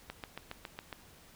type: click train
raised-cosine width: 0.3 ms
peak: -24 dBFS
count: 7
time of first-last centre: 0.1-0.928 s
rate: 7.25 Hz
effects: pink hiss -58 dBFS RMS until 1.35 s